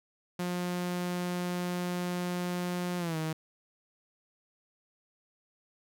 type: tone with pitch glide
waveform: sawtooth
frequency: 177.9 to 158.49 Hz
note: F3 to D#3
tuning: +32 to +32 cents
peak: -27 dBFS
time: 0.39-3.33 s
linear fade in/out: 5 ms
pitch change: -200 cents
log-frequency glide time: 2.98-3.17 s
effects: none